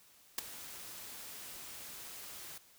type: noise with ADSR envelope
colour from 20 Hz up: white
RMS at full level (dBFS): -31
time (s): 0.38-2.58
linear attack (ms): 5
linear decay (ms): 10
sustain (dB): -17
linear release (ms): 4
effects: white hiss -63 dBFS RMS until 2.78 s